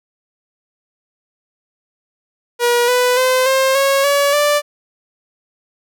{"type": "tone with pitch steps", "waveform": "sawtooth", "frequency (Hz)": [480, 496.4, 513.3, 530.8, 548.8, 567.5, 586.9], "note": ["B4", "B4", "C5", "C5", "C#5", "C#5", "D5"], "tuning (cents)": [-49, 9, -33, 25, -17, 41, -1], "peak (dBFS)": -8, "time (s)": [2.59, 4.62], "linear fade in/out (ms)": 50, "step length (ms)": 290, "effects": []}